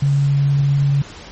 sine tone, 140.6 Hz, C#3, 25 cents sharp, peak -12 dBFS, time 0.02-1.02 s, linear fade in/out 5 ms, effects pink hiss -37 dBFS RMS until 1.31 s + MP3 32 kbps

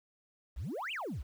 sine exponential two-way sweep, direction up then down, 47.82 to 3183 to 47.82 Hz, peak -34 dBFS, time 0.56-1.23 s, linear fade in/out 20 ms, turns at 0.92 s, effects tanh soft clip ceiling -34 dBFS + 10-bit

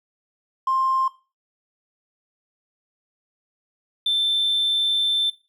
triangle tone pair in turn, 1055 / 3549 Hz, C6 / A7, +14 / +14 cents, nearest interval octave + major sixth, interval 2100 cents, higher second, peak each -15 dBFS, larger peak neither, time 0.67-1.08 / 4.06-5.3 s, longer second, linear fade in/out 5 ms, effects noise-tail reverb RT60 0.3 s tail -19 dB re dry + tanh soft clip ceiling -15 dBFS

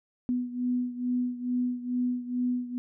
sine beating tone pair, 246.9 / 249.2 Hz, B3 / B3, 0 / +16 cents, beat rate 2.3 Hz, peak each -28 / -32 dBFS, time 0.29-2.78 s, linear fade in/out 0 ms, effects none

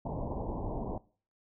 pink low-pass noise, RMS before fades -36 dBFS, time 0.05-0.98 s, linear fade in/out 5 ms, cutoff 1000 Hz, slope 96 dB/octave, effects noise-tail reverb RT60 0.4 s tail -20 dB re dry

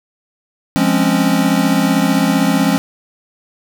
square chord, Db major seventh, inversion first, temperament equal, 174.61 / 207.7 / 261.6 / 277.2 Hz, F3 / Ab3 / C4 / Db4, 0 / 0 / 0 / 0 cents, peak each -18 dBFS, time 0.76-2.78 s, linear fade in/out 0 ms, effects none

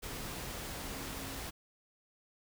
sine tone in noise, 270 Hz, C#4, 45 cents flat, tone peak -49 dBFS, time 0.77-1.4 s, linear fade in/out 20 ms, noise pink, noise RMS -42 dBFS, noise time 0.02-1.51 s, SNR -10 dB, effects none

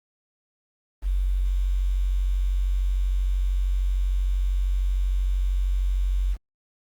sine tone with quantisation, 46.5 Hz, F#1, 9 cents sharp, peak -20 dBFS, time 1.02-6.37 s, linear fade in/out 50 ms, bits 8, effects Opus 32 kbps

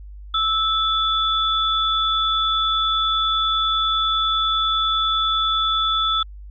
sine tone pair together, 1315 / 3460 Hz, E6 / A7, -5 / -30 cents, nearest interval octave + perfect fourth, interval 1675 cents, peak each -20 dBFS, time 0.34-6.23 s, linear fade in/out 5 ms, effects added 50 Hz sine -35 dBFS peak until 6.5 s

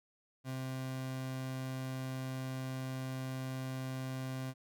30% pulse tone, 130.81 Hz, C3, in tune, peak -35 dBFS, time 0.44-4.54 s, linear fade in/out 50 ms, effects none

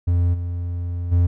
triangle tone with level steps, 87.31 Hz, F2, in tune, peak -13 / -21 / -11 dBFS, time 0.07-1.27 s, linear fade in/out 10 ms, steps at 0.33 / 1.11 s, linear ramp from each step 20 ms, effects none

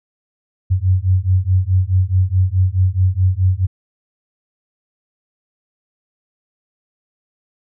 sine beating tone pair, 90.8 / 95.5 Hz, F#2 / G2, -32 / -45 cents, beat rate 4.7 Hz, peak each -15 dBFS, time 0.7-3.67 s, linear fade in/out 20 ms, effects none

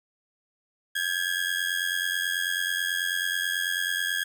30% pulse ring-modulated tone, 1647 Hz, G#6, 15 cents flat, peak -20 dBFS, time 0.95-4.24 s, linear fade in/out 10 ms, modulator 44.6 Hz, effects none

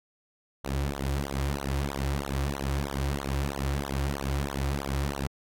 sawtooth tone with flanger, 69.3 Hz, C#2, in tune, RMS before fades -30 dBFS, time 0.64-5.27 s, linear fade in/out 5 ms, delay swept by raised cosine 0.39 to 4.79 ms, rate 3.1 Hz, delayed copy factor -0.85, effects AAC 48 kbps

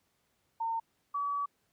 sine tone pair in turn, 910 / 1141.9 Hz, A#5 / D6, -42 / -49 cents, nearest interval major third, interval 393 cents, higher second, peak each -30 / -30 dBFS, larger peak neither, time 0.6-0.8 / 1.14-1.46 s, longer second, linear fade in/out 10 ms, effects pink hiss -75 dBFS RMS until 1.72 s + high-pass 80 Hz 12 dB/octave

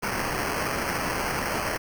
violet noise with sample-and-hold, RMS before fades -28 dBFS, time 0.02-1.78 s, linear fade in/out 20 ms, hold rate 3675 Hz, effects none

